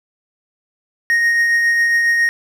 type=tone with tremolo; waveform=triangle; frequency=1864.7 Hz; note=A#6; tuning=in tune; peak=-9 dBFS; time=1.1-2.29 s; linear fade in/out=0 ms; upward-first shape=triangle; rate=7.3 Hz; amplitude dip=30%; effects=none